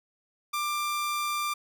sawtooth tone, 1186 Hz, D6, 17 cents sharp, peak -24 dBFS, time 0.53-1.54 s, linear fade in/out 10 ms, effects none

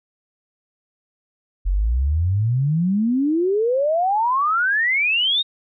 sine exponential sweep, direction up, 43.25 to 3781 Hz, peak -16 dBFS, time 1.65-5.43 s, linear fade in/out 20 ms, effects none

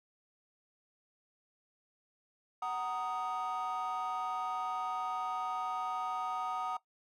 triangle chord, D# minor, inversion first, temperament just, 746.7 / 933.4 / 1244.5 Hz, F#5 / A#5 / D#6, +16 / +2 / 0 cents, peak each -35 / -37 / -35 dBFS, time 2.62-6.77 s, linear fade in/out 5 ms, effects noise-tail reverb RT60 0.1 s tail -17 dB re dry + tanh soft clip ceiling -27 dBFS

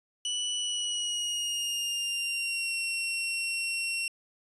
sawtooth tone with pitch glide, 2960 to 2730 Hz, F#7 to F7, 0 to -40 cents, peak -26 dBFS, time 0.25-4.08 s, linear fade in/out 2 ms, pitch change -140 cents, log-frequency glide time 0.56-2.75 s, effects resampled to 24000 Hz

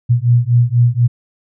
sine beating tone pair, 118.4 / 122.5 Hz, A#2 / B2, +27 / -14 cents, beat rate 4.1 Hz, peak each -12 dBFS, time 0.09-1.08 s, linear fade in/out 20 ms, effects none

